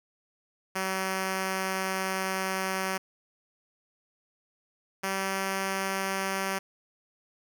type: tone pair in turn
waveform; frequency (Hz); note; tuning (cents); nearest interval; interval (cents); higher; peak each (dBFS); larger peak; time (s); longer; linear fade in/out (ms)
5% pulse; 189.9 / 193; F#3 / G3; +45 / -27; unison; 28; second; -17; neither; 0.75-2.98 / 5.03-6.59; first; 10
effects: none